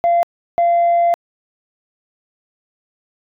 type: tone pair in turn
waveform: sine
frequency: 688 / 688 Hz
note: F5 / F5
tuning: -26 / -26 cents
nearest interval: unison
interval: 0 cents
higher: neither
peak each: -9 / -9 dBFS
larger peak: neither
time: 0.04-0.23 / 0.58-1.14 s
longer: second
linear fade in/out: 0 ms
effects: tanh soft clip ceiling -9 dBFS